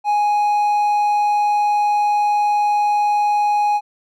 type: tone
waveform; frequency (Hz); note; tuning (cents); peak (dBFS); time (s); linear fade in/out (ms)
triangle; 830.6; G#5; 0; -12; 0.04-3.81; 50
effects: none